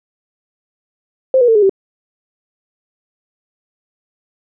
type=tone with pitch steps; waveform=sine; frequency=523.3 / 485.4 / 450.3 / 417.7 / 387.5 Hz; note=C5 / B4 / A4 / G#4 / G4; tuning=0 / -30 / +40 / +10 / -20 cents; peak=-7 dBFS; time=1.34-1.695 s; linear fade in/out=2 ms; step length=71 ms; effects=none